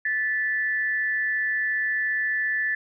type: tone pair together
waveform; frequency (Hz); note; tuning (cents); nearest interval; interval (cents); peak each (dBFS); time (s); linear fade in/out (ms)
sine; 1751.5 / 1966; A6 / B6; -8 / -8; major second; 200; -23 / -30; 0.05-2.75; 5
effects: none